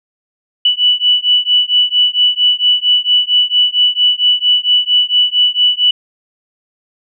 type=beating tone pair; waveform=sine; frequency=2960 / 2964.4 Hz; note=F#7 / F#7; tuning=0 / +3 cents; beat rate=4.4 Hz; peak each=-12 dBFS; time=0.65-5.91 s; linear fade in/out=5 ms; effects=none